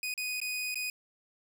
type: tone with dropouts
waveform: sawtooth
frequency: 2489 Hz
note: D#7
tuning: in tune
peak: -29 dBFS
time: 0.03-0.9 s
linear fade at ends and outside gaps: 2 ms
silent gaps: 0.14-0.177 / 0.402-0.415 / 0.744-0.756 s
effects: none